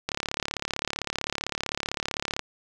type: click train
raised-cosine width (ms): 0.2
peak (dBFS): -10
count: 83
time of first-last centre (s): 0.09-2.393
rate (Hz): 35.6
effects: none